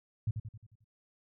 sine tone with echo, 109.1 Hz, A2, 14 cents flat, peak -27 dBFS, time 0.27-0.31 s, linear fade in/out 5 ms, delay 89 ms, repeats 6, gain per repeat -6 dB, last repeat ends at 0.844 s, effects none

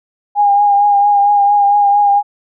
sine tone with vibrato, 814 Hz, G#5, 35 cents flat, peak -7 dBFS, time 0.35-2.23 s, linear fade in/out 50 ms, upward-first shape triangle, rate 4.4 Hz, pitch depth 31 cents each way, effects none

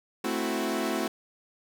sawtooth chord, F# half-diminished seventh, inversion first, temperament equal, 220 / 261.6 / 329.6 / 370 Hz, A3 / C4 / E4 / F#4, 0 / 0 / 0 / 0 cents, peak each -29 dBFS, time 0.24-1.08 s, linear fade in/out 5 ms, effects none

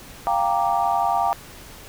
sine chord, G minor seventh, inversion third, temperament equal with one note detuned, 698.5 / 789 / 932.3 / 1174.7 Hz, F5 / G5 / Bb5 / D6, 0 / +11 / 0 / 0 cents, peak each -23 / -22 / -24 / -27 dBFS, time 0.27-1.33 s, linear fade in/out 0 ms, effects pink hiss -42 dBFS RMS until 1.88 s

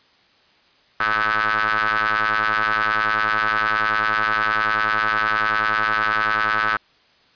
sawtooth ring-modulated tone, 108.1 Hz, A2, 30 cents flat, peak -11 dBFS, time 1-6.77 s, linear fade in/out 5 ms, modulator 1400 Hz, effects white hiss -56 dBFS RMS until 7.35 s + resampled to 11025 Hz

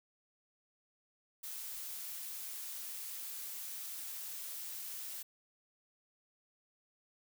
blue noise, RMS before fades -44 dBFS, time 1.43-5.23 s, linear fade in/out 10 ms, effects none

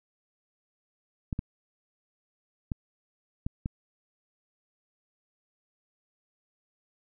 clicks, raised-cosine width 5 ms, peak -18 dBFS, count 5, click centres 1.328 / 1.391 / 2.718 / 3.465 / 3.659 s, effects none

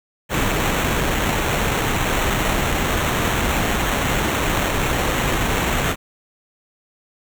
pink noise with sample-and-hold, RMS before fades -20 dBFS, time 0.29-5.96 s, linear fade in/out 50 ms, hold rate 4900 Hz, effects none

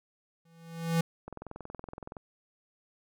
square tone with exponential growth, 165.9 Hz, E3, 11 cents sharp, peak -23 dBFS, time 0.45-1.01 s, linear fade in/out 5 ms, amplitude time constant 120 ms
click train, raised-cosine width 1 ms, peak -27 dBFS, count 20, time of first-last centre 1.28-2.168 s, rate 21.4 Hz
effects none

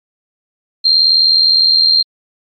sine tone with amplitude modulation, 4186 Hz, C8, in tune, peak -4 dBFS, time 0.84-2.03 s, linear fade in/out 20 ms, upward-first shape sine, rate 79.7 Hz, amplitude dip 65%, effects MP3 32 kbps

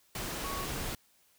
sine tone in noise, 1113 Hz, C#6, 7 cents sharp, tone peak -38 dBFS, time 0.44-0.65 s, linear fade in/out 2 ms, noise pink, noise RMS -37 dBFS, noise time 0.15-0.95 s, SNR -4 dB, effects white hiss -67 dBFS RMS until 1.38 s

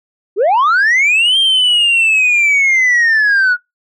sine linear two-way sweep, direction up then down, 352.7 to 3200 to 1433 Hz, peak -6 dBFS, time 0.36-3.57 s, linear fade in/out 50 ms, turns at 1.38 s, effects noise-tail reverb RT60 0.2 s tail -26 dB re dry + tanh soft clip ceiling -7 dBFS

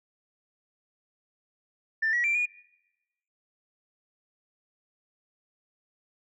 sine tone with pitch steps, 1782 / 1923 / 2355 / 2445 Hz, A6 / B6 / D7 / D#7, +22 / -47 / +4 / -31 cents, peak -22 dBFS, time 2.02-2.46 s, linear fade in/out 10 ms, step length 110 ms, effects noise-tail reverb RT60 1.0 s tail -23 dB re dry + tanh soft clip ceiling -19 dBFS

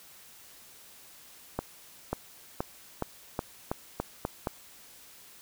accelerating click train, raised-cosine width 1 ms, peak -15 dBFS, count 9, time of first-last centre 1.59-4.472 s, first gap 540 ms, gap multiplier 0.88, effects white hiss -53 dBFS RMS until 5.41 s

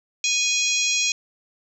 harmonic tone with a mistuned harmonic, 826 Hz, G#5, 10 cents flat, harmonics 3 / 4 / 5 / 6 / 7 / 8 / 9, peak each -24 / -27 / -28 / -34 / -27 / -25 / -34 dBFS, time 0.24-1.12 s, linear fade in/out 2 ms, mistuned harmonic 7, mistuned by -47 cents, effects 9-bit

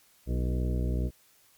harmonic tone with a mistuned harmonic, 61.74 Hz, B1, in tune, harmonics 1 / 2 / 3 / 4 / 5 / 6 / 7 / 8 / 10, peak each -27 / -33 / -37 / -39 / -41 / -43 / -44 / -45 / -47 dBFS, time 0.26-1.11 s, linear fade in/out 50 ms, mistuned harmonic 5, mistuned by +31 cents, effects white hiss -62 dBFS RMS until 1.57 s + MP3 96 kbps

